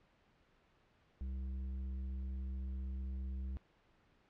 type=tone with tanh clipping; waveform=sine; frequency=65.41 Hz; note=C2; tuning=in tune; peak=-40 dBFS; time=1.21-3.57 s; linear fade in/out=0 ms; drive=8 dB; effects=pink hiss -71 dBFS RMS until 4.29 s + low-pass 3000 Hz 12 dB/octave